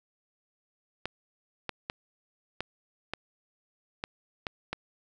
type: clicks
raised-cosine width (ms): 0.3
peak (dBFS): -16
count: 8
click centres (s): 1.056 / 1.693 / 1.899 / 2.606 / 3.136 / 4.039 / 4.468 / 4.73
effects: none